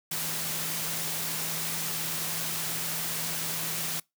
sine tone in noise, 162.5 Hz, E3, 24 cents flat, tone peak -42 dBFS, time 0.11-4 s, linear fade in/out 5 ms, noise white, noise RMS -32 dBFS, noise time 0.11-4 s, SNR -13 dB, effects noise-tail reverb RT60 0.2 s tail -25 dB re dry + high-pass 100 Hz 12 dB/octave

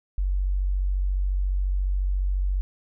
sine tone, 47.15 Hz, F#1, 33 cents sharp, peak -21 dBFS, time 0.18-2.61 s, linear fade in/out 0 ms, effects none

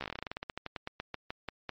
slowing click train, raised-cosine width 0.3 ms, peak -20 dBFS, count 24, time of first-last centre 0.01-1.693 s, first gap 14 ms, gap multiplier 1.13, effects low-pass 5000 Hz 12 dB/octave + MP3 48 kbps

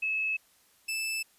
sine / sawtooth tone pair in turn, 2593 / 2634 Hz, E7 / E7, -29 / -2 cents, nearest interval unison, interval 27 cents, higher second, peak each -27 dBFS, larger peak neither, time 0.02-0.37 / 0.88-1.23 s, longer neither, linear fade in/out 10 ms, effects white hiss -64 dBFS RMS until 1.38 s + resampled to 32000 Hz

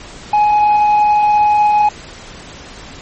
sine tone with tanh clipping, 838 Hz, G#5, 15 cents sharp, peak -9 dBFS, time 0.33-1.89 s, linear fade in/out 5 ms, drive 3 dB, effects pink hiss -34 dBFS RMS until 3.01 s + MP3 32 kbps

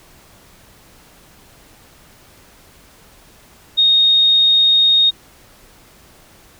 sine tone, 3716 Hz, A#7, 6 cents flat, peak -9 dBFS, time 3.77-5.11 s, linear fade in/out 20 ms, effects pink hiss -47 dBFS RMS until 6.59 s

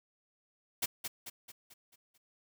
white noise with echo, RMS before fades -32 dBFS, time 0.82-0.86 s, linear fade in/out 10 ms, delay 220 ms, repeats 6, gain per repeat -6 dB, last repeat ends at 2.18 s, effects none

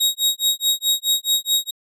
sawtooth tone with tremolo, 3783 Hz, A#7, 25 cents sharp, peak -11 dBFS, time 0-1.71 s, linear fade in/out 10 ms, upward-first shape sine, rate 4.7 Hz, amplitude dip 100%, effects resampled to 32000 Hz

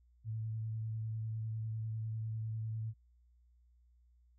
sine tone with vibrato, 110.7 Hz, A2, 11 cents sharp, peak -36 dBFS, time 0.24-2.94 s, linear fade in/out 50 ms, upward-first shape triangle, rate 10 Hz, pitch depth 19 cents each way, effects added 60 Hz sine -64 dBFS peak until 4.38 s

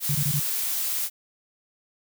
blue noise, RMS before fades -27 dBFS, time 0-1.1 s, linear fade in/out 50 ms
sine tone bursts, 144.9 Hz, D3, 23 cents flat, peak -23 dBFS, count 4, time 0.09-0.397 s, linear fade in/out 5 ms, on 61 ms, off 21 ms
effects none

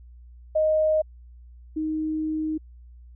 sine tone pair in turn, 622.3 / 311.9 Hz, D#5 / D#4, 0 / +4 cents, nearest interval octave, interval 1196 cents, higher first, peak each -18 / -24 dBFS, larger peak first, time 0.55-1.02 / 1.76-2.58 s, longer second, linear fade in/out 10 ms, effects added 60 Hz sine -44 dBFS peak until 3.15 s

